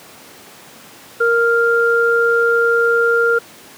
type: tone pair together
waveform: sine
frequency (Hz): 466.2 / 1396.9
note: A#4 / F6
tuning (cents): 0 / 0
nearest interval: octave + perfect fifth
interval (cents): 1900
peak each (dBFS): -14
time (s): 1.2-3.39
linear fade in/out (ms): 10
effects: pink hiss -40 dBFS RMS until 3.77 s + high-pass 200 Hz 12 dB/octave